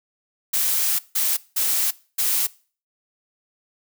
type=noise bursts at uneven times; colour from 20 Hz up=blue; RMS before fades=-21 dBFS; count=4; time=0.53-0.99 / 1.15-1.37 / 1.56-1.91 / 2.18-2.47 s; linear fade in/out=10 ms; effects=noise-tail reverb RT60 0.4 s tail -21 dB re dry